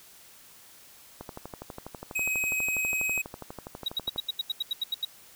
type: click train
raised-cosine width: 1 ms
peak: -24 dBFS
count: 37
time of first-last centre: 1.21-4.161 s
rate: 12.2 Hz
type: tone with tremolo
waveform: square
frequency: 2535 Hz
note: D#7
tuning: 32 cents sharp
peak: -26 dBFS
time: 2.15-3.22 s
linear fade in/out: 10 ms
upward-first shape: triangle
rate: 19 Hz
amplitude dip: 25%
type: tone bursts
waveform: triangle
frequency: 3833 Hz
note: A#7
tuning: 47 cents sharp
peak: -24 dBFS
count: 12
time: 3.86-5.05 s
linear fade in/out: 5 ms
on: 24 ms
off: 82 ms
effects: white hiss -53 dBFS RMS until 5.35 s